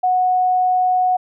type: tone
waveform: sine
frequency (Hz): 735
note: F#5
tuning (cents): -12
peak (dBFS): -13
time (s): 0.03-1.17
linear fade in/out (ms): 10
effects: none